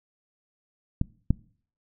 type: clicks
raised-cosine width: 5 ms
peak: -11 / -8 dBFS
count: 2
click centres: 1.014 / 1.306 s
effects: noise-tail reverb RT60 0.5 s tail -23 dB re dry